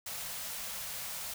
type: band-stop noise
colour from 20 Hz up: white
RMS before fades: -40 dBFS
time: 0.06-1.34 s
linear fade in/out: 5 ms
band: 220 to 470 Hz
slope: 48 dB/octave
effects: none